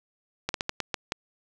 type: slowing click train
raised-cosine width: 0.2 ms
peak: -10 dBFS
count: 7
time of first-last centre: 0.49-1.121 s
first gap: 52 ms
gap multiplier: 1.28
effects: none